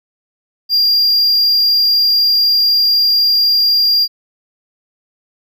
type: tone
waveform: triangle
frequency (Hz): 4788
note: D8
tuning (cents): +33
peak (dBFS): -8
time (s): 0.69-4.08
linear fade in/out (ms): 50
effects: none